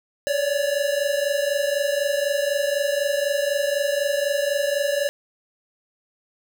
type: tone pair together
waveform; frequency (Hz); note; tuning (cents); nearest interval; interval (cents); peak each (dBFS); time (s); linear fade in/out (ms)
square; 559 / 583; C#5 / D5; +14 / -13; minor second; 73; -24; 0.27-5.09; 0
effects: none